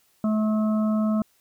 harmonic tone, 215.6 Hz, A3, 35 cents flat, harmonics 1 / 3 / 5 / 6, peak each -20 / -31 / -39 / -37 dBFS, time 0.24-1.22 s, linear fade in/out 2 ms, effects white hiss -64 dBFS RMS until 1.4 s

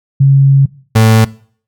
sine / 35% pulse tone pair in turn, 137.3 / 110.91 Hz, C#3 / A2, -16 / +14 cents, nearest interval major third, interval 370 cents, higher first, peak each -3 dBFS, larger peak neither, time 0.2-0.66 / 0.95-1.25 s, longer first, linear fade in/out 10 ms, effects noise-tail reverb RT60 0.5 s tail -21 dB re dry

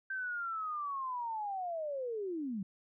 sine linear sweep, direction down, 1568 to 180.8 Hz, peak -35 dBFS, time 0.1-2.63 s, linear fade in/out 5 ms, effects none

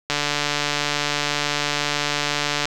click train, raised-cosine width 0.2 ms, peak -4 dBFS, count 374, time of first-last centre 0.1-2.655 s, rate 146 Hz, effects none

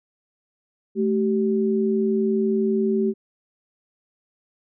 sine tone pair together, 217 / 385 Hz, A3 / G4, -24 / -31 cents, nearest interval minor seventh, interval 993 cents, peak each -21 dBFS, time 0.95-3.14 s, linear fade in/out 50 ms, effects none

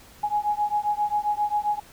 sine beating tone pair, 830.6 / 838.1 Hz, G#5 / G#5, 0 / +16 cents, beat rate 7.5 Hz, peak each -25 dBFS, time 0.23-1.8 s, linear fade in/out 10 ms, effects pink hiss -50 dBFS RMS until 1.92 s

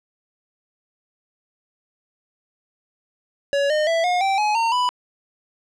square tone with pitch steps, 563 / 610.4 / 661.8 / 717.6 / 778 / 843.5 / 914.6 / 991.6 Hz, C#5 / D#5 / E5 / F5 / G5 / G#5 / A#5 / B5, +27 / -33 / +7 / +47 / -13 / +27 / -33 / +7 cents, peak -18 dBFS, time 3.53-4.89 s, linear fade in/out 0 ms, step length 170 ms, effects low-pass 5000 Hz 12 dB/octave

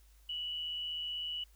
sine tone with amplitude modulation, 2947 Hz, F#7, 8 cents flat, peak -34 dBFS, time 0.29-1.44 s, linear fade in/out 5 ms, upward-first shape sine, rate 156 Hz, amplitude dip 40%, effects added 52 Hz sine -59 dBFS peak until 1.55 s + white hiss -69 dBFS RMS until 1.55 s

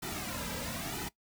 pink noise with flanger, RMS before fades -38 dBFS, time 0.02-1.09 s, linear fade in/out 10 ms, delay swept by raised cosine 1.8 to 2.78 ms, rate 1 Hz, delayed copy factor -0.8, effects noise-tail reverb RT60 0.1 s tail -19 dB re dry

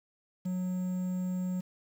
triangle tone with quantisation, 182.7 Hz, F#3, 22 cents flat, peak -28 dBFS, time 0.45-1.61 s, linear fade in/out 10 ms, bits 9, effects none

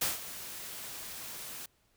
white noise with ADSR envelope, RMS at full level -29 dBFS, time 0.01-1.66 s, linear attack 9 ms, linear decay 160 ms, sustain -14 dB, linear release 4 ms, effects pink hiss -71 dBFS RMS until 1.96 s

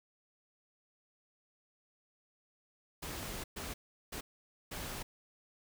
pink noise bursts at uneven times, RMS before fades -42 dBFS, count 4, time 3.02-3.44 / 3.56-3.74 / 4.12-4.21 / 4.71-5.03 s, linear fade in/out 10 ms, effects none

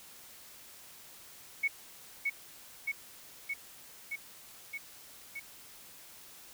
sine tone with echo, 2217 Hz, C#7, in tune, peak -26 dBFS, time 1.63-1.68 s, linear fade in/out 10 ms, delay 620 ms, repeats 6, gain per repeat -2 dB, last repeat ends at 5.4 s, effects white hiss -53 dBFS RMS until 6.53 s

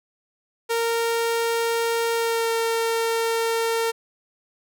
sawtooth tone with pitch glide, 461.9 to 456.6 Hz, A#4 to A#4, -16 to -36 cents, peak -17 dBFS, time 0.69-3.92 s, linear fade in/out 20 ms, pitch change -20 cents, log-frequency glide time 2.13-2.51 s, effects none

